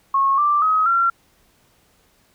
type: tone with pitch steps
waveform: sine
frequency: 1092 / 1177.2 / 1269 / 1367.9 Hz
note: C#6 / D6 / D#6 / F6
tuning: -26 / +4 / +34 / -36 cents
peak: -14 dBFS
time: 0.14-1.1 s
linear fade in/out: 5 ms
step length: 240 ms
effects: pink hiss -59 dBFS RMS until 2.34 s